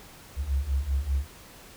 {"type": "beating tone pair", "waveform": "sine", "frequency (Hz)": [65.41, 70.51], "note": ["C2", "C#2"], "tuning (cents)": [0, 30], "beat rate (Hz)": 5.1, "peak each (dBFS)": [-29, -26], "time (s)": [0.36, 1.27], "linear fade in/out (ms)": 50, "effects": ["pink hiss -49 dBFS RMS until 1.76 s"]}